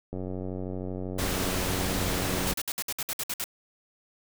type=click train; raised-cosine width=2 ms; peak=-22 dBFS; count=223; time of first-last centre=0.13-2.522 s; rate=92.8 Hz
type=noise; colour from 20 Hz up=pink; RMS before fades=-30 dBFS; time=1.18-2.54 s; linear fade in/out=10 ms
type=noise bursts; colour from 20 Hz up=white; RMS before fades=-31 dBFS; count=10; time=2.47-3.441 s; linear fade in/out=2 ms; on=44 ms; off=59 ms
effects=none